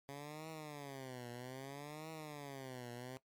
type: tone with vibrato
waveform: 10% pulse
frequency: 138.59 Hz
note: C#3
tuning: in tune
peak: -38 dBFS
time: 0.09-3.17 s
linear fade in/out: 0 ms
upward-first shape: triangle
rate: 0.62 Hz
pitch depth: 260 cents each way
effects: noise-tail reverb RT60 0.1 s tail -17 dB re dry + MP3 96 kbps